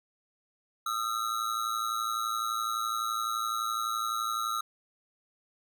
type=ring-modulated tone; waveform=square; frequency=1290 Hz; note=E6; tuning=38 cents flat; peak=-27 dBFS; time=0.86-4.61 s; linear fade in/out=5 ms; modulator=55.9 Hz; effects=none